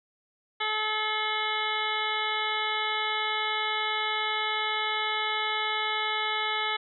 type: harmonic tone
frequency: 430.2 Hz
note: A4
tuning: 39 cents flat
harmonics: 1 / 2 / 3 / 4 / 5 / 7 / 8 / 9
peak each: -39 / -33 / -33 / -36 / -32 / -35 / -36 / -38 dBFS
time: 0.6-6.77 s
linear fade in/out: 10 ms
effects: none